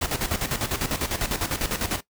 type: noise with tremolo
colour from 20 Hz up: pink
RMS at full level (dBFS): -25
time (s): 0.01-2.01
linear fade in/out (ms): 10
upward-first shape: square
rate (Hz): 10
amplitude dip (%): 70
effects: noise-tail reverb RT60 0.1 s tail -17 dB re dry